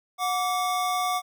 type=tone pair together; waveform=square; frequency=729.7 / 1159 Hz; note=F#5 / D6; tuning=-24 / -23 cents; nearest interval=minor sixth; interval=801 cents; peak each=-27 / -28 dBFS; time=0.18-1.22 s; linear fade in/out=50 ms; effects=none